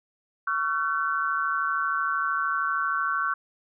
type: tone cluster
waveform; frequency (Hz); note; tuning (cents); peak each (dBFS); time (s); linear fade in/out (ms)
sine; 1121 / 1365 / 1518; C#6 / F6 / F#6; +19 / -40 / +44; -28; 0.47-3.34; 5
effects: none